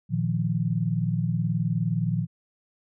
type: chord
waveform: sine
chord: Bb suspended fourth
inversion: none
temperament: equal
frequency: 116.54 / 155.56 / 174.61 Hz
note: Bb2 / Eb3 / F3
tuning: 0 / 0 / 0 cents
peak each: -27 dBFS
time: 0.09-2.27 s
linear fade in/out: 50 ms
effects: none